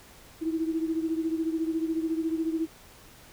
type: beating tone pair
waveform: sine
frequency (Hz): 321 / 335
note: E4 / E4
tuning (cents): -46 / +28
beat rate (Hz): 14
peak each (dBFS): -27 / -32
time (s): 0.41-2.67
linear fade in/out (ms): 20
effects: pink hiss -52 dBFS RMS until 3.32 s